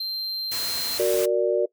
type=tone; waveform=triangle; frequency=4148 Hz; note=C8; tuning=16 cents flat; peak=-25 dBFS; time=0-0.98 s; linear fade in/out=5 ms
type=noise; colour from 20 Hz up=white; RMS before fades=-31 dBFS; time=0.51-1.26 s; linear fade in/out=10 ms
type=chord; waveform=sine; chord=Gb augmented; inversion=none; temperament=equal; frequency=370 / 466.2 / 587.3 Hz; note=Gb4 / Bb4 / D5; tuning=0 / 0 / 0 cents; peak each=-23 dBFS; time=0.99-1.66 s; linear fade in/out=10 ms
effects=noise-tail reverb RT60 0.1 s tail -20 dB re dry